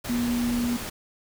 sine tone in noise, 240.1 Hz, B3, 49 cents flat, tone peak -23 dBFS, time 0.09-0.77 s, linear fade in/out 10 ms, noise pink, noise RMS -34 dBFS, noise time 0.04-0.9 s, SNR +8 dB, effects none

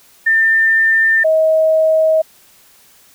sine tone pair in turn, 1796 / 635 Hz, A6 / D#5, +35 / +35 cents, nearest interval octave + tritone, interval 1800 cents, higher first, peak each -9 dBFS, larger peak neither, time 0.26-1.24 / 1.24-2.22 s, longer neither, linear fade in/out 10 ms, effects white hiss -48 dBFS RMS until 3.14 s

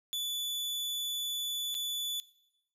40% pulse tone with dropouts, 3468 Hz, A7, 26 cents flat, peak -31 dBFS, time 0.13-2.2 s, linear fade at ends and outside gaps 0 ms, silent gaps 1.744-1.75 s, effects noise-tail reverb RT60 0.9 s tail -21 dB re dry

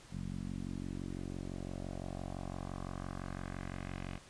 10% pulse tone with low-pass filter sweep, 45.88 Hz, F#1, 14 cents flat, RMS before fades -42 dBFS, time 0.1-4.2 s, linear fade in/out 50 ms, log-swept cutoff 180 to 2800 Hz, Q 1.9, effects pink hiss -57 dBFS RMS until 4.29 s + resampled to 22050 Hz

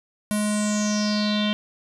square tone with low-pass filter sweep, 209.7 Hz, G#3, 17 cents sharp, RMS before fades -23 dBFS, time 0.31-1.53 s, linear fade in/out 0 ms, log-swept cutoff 11000 to 3200 Hz, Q 7.2, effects none

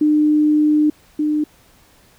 sine tone pair in turn, 301.9 / 301.9 Hz, D4 / D4, +48 / +48 cents, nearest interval unison, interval 0 cents, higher neither, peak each -11 / -15 dBFS, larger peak first, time 0.01-0.9 / 1.19-1.44 s, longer first, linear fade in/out 5 ms, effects pink hiss -52 dBFS RMS until 2.18 s

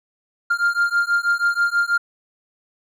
triangle beating tone pair, 1396.9 / 1403.1 Hz, F6 / F6, 0 / +8 cents, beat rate 6.2 Hz, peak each -18 / -18 dBFS, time 0.5-1.98 s, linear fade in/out 10 ms, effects none

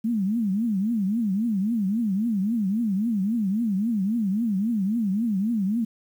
sine tone with vibrato, 211.4 Hz, G#3, 31 cents sharp, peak -21 dBFS, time 0.04-5.85 s, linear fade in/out 10 ms, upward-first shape triangle, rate 3.7 Hz, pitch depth 250 cents each way, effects 9-bit

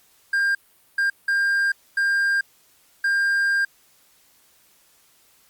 triangle tone bursts at uneven times, 1600 Hz, G6, 35 cents sharp, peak -16 dBFS, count 5, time 0.33-0.55 / 0.98-1.1 / 1.28-1.72 / 1.97-2.41 / 3.04-3.65 s, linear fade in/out 5 ms, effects white hiss -58 dBFS RMS until 5.49 s + Opus 48 kbps

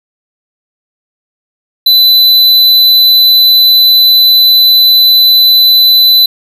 square tone, 4005 Hz, B7, 23 cents sharp, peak -3 dBFS, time 1.86-6.26 s, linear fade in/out 5 ms, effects none

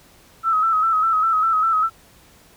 sine tone with vibrato, 1300 Hz, E6, 24 cents flat, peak -15 dBFS, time 0.43-1.9 s, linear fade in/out 50 ms, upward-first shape square, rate 5 Hz, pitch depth 43 cents each way, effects pink hiss -51 dBFS RMS until 2.56 s

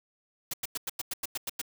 white noise bursts, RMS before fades -33 dBFS, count 10, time 0.51-1.616 s, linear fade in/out 5 ms, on 26 ms, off 94 ms, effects none

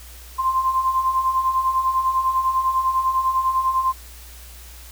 sine beating tone pair, 1039 / 1049 Hz, C6 / C6, -12 / +4 cents, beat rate 10 Hz, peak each -25 / -18 dBFS, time 0.38-3.93 s, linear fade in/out 20 ms, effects added 60 Hz sine -40 dBFS peak until 4.91 s + white hiss -44 dBFS RMS until 4.91 s

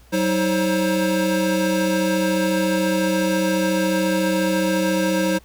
square tone cluster, 188.4 / 317.3 / 531 Hz, F#3 / D#4 / C5, +32 / +34 / +25 cents, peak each -23 dBFS, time 0.12-5.39 s, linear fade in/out 20 ms, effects added 60 Hz sine -49 dBFS peak until 5.44 s + pink hiss -54 dBFS RMS until 5.44 s

